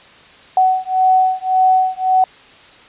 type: beating tone pair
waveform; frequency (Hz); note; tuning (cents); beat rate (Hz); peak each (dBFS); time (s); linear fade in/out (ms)
sine; 748 / 749.8; F#5 / F#5; +19 / +23; 1.8; -14; 0.57-2.24; 2
effects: white hiss -43 dBFS RMS until 2.88 s + resampled to 8000 Hz